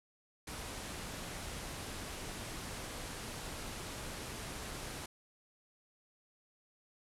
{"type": "low-pass noise", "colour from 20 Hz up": "pink", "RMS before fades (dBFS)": -44, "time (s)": [0.47, 5.06], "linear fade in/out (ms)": 5, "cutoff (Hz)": 12000, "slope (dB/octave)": 48, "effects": []}